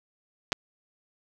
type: clicks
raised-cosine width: 0.2 ms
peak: -8 dBFS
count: 2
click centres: 0.521 / 0.528 s
effects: none